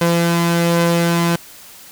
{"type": "tone pair together", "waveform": "sawtooth", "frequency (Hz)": [170.08, 509], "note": ["F3", "C5"], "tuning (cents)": [-46, -48], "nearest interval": "octave + perfect fifth", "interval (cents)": 1898, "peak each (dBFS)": [-10, -17], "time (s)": [0.01, 1.36], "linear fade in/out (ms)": 5, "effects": ["white hiss -40 dBFS RMS until 1.91 s"]}